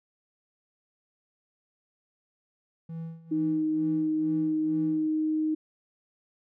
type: tone with tremolo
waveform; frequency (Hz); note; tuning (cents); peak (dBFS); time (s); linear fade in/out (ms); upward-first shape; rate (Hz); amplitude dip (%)
triangle; 164; E3; -9; -31; 2.89-5.07; 5; sine; 2.2; 85
type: tone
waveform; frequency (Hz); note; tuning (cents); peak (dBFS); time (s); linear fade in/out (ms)
sine; 311.2; D#4; 0; -24; 3.31-5.55; 10
effects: none